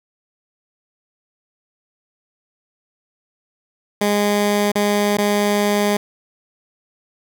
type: tone with dropouts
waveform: 15% pulse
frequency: 205.7 Hz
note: G#3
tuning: 16 cents flat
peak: -9 dBFS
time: 4.01-5.97 s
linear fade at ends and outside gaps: 5 ms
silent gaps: 4.718-4.754 / 5.172-5.183 s
effects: none